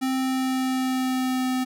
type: tone with pitch glide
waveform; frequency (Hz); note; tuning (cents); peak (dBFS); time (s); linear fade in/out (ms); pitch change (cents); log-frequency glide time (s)
square; 261.9 to 256.4; C4 to C4; +2 to -35; -23; 0.01-1.65; 20; -37; 0.14-1.49
effects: none